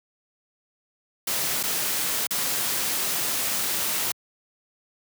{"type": "noise with dropouts", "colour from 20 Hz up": "white", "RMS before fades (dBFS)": -26, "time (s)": [1.27, 4.12], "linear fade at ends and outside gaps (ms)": 5, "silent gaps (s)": [[1.63, 1.635], [2.27, 2.307]], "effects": ["high-pass 100 Hz 12 dB/octave"]}